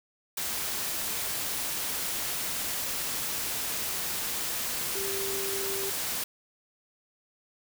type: tone in noise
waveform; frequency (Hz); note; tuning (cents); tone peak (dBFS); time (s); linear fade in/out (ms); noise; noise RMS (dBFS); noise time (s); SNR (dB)
sine; 392; G4; 0; -34; 4.95-5.9; 5; white; -32; 0.37-6.24; -5
effects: none